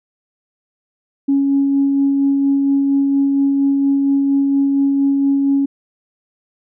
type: tone with tremolo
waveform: sine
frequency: 277.2 Hz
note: C#4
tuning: in tune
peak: -10 dBFS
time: 1.28-5.66 s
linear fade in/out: 10 ms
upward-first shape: sine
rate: 4.3 Hz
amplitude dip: 25%
effects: tanh soft clip ceiling -6 dBFS